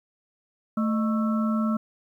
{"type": "harmonic tone with a mistuned harmonic", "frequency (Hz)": 220.5, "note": "A3", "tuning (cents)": 4, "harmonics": [1, 3, 5, 6], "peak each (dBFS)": [-22, -35, -37, -33], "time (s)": [0.77, 1.77], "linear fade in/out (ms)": 5, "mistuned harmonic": 3, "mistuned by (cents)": -130, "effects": ["10-bit"]}